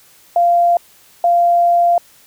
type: tone pair in turn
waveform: sine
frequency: 693 / 693 Hz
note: F5 / F5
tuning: -14 / -14 cents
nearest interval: unison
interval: 0 cents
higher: neither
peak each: -9 dBFS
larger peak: neither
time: 0.36-0.77 / 1.24-1.98 s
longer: second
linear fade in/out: 2 ms
effects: white hiss -48 dBFS RMS until 2.26 s